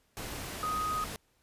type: tone in noise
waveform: sine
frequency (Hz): 1250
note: D#6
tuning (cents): +8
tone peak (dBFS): -30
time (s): 0.63-1.04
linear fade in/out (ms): 0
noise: pink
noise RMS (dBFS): -40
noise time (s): 0.17-1.16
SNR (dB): +7
effects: pink hiss -71 dBFS RMS until 1.42 s + resampled to 32000 Hz